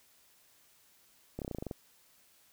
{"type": "slowing click train", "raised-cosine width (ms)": 2, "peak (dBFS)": -24, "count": 10, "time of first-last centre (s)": [1.39, 1.712], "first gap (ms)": 28, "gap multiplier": 1.06, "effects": ["white hiss -65 dBFS RMS until 2.52 s"]}